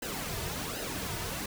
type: noise with flanger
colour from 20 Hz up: pink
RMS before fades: -36 dBFS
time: 0.02-1.46 s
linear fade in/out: 5 ms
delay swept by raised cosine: 0.87 to 3.77 ms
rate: 1.3 Hz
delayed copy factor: -0.7
effects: none